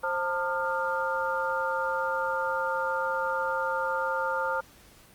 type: tone cluster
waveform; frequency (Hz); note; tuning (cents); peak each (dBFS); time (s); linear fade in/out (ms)
sine; 529 / 901 / 1212 / 1403; C5 / A5 / D#6 / F6; +19 / +41 / -46 / +8; -31 / -31 / -34 / -31; 0.03-4.61; 10
effects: pink hiss -55 dBFS RMS until 5.14 s + Opus 32 kbps